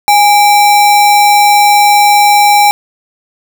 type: tone with sample-and-hold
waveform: sine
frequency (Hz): 825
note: G#5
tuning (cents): -12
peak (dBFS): -3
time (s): 0.08-2.71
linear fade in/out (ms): 0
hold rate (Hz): 3150
effects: none